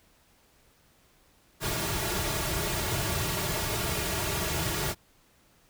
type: noise with comb filter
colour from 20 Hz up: pink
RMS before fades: -30 dBFS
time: 1.6-4.95 s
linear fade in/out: 50 ms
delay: 3.9 ms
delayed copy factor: -0.8
effects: pink hiss -63 dBFS RMS until 5.69 s